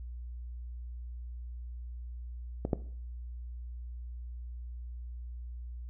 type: clicks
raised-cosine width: 2 ms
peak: -18 / -13 dBFS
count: 2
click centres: 2.651 / 2.732 s
effects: noise-tail reverb RT60 0.5 s tail -17 dB re dry + added 60 Hz sine -39 dBFS peak until 5.89 s